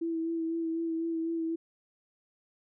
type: tone with vibrato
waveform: sine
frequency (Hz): 329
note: E4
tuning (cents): -3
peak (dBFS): -29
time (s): 0.01-1.56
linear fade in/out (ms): 10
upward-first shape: sine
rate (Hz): 4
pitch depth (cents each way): 22
effects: none